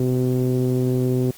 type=tone with low-pass filter; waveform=sawtooth; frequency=126.8 Hz; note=B2; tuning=46 cents sharp; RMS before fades=-20 dBFS; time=0-1.31 s; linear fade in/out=5 ms; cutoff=370 Hz; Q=2.5; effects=white hiss -45 dBFS RMS until 1.37 s + Opus 32 kbps